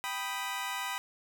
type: chord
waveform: 20% pulse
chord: G augmented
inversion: none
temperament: equal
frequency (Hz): 784 / 987.8 / 1244.5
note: G5 / B5 / D#6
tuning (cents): 0 / 0 / 0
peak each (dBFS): -35 / -31 / -35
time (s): 0.04-0.98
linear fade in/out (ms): 0
effects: none